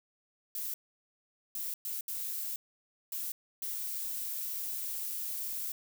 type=noise bursts at uneven times; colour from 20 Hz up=violet; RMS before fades=-37 dBFS; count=6; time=0.55-0.74 / 1.55-1.74 / 1.85-2.01 / 2.08-2.56 / 3.12-3.32 / 3.62-5.72 s; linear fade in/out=2 ms; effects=none